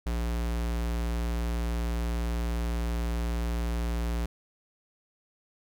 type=tone; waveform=square; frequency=58.27 Hz; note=A#1; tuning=in tune; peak=-28 dBFS; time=0.06-4.26 s; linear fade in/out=5 ms; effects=none